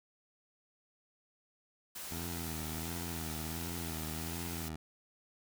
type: noise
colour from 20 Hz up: white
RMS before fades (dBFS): -44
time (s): 1.95-4.69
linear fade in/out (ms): 10
type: tone with vibrato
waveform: 15% pulse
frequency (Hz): 81.8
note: E2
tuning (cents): -13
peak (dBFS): -33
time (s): 2.11-4.76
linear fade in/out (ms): 5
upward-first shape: sine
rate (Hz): 1.4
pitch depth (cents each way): 78
effects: none